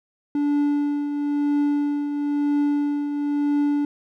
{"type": "tone with tremolo", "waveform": "triangle", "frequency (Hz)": 290, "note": "D4", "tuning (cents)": -22, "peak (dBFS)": -15, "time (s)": [0.35, 3.85], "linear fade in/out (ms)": 2, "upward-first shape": "triangle", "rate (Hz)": 1, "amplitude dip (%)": 55, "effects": []}